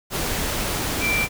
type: tone in noise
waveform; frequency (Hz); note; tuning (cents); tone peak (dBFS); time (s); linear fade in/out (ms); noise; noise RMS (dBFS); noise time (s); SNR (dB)
sine; 2349; D7; 0; -20; 1-1.28; 50; pink; -25; 0.1-1.29; +2
effects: none